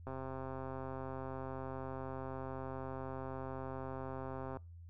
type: click train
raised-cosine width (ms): 1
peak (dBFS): -30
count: 595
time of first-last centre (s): 0.07-4.57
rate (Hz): 132
effects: noise-tail reverb RT60 0.3 s tail -26 dB re dry + added 85 Hz sine -50 dBFS peak until 4.89 s